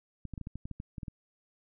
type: clicks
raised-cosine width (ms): 5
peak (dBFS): -27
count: 12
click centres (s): 0.253 / 0.337 / 0.378 / 0.413 / 0.471 / 0.556 / 0.655 / 0.713 / 0.801 / 0.982 / 1.032 / 1.082
effects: none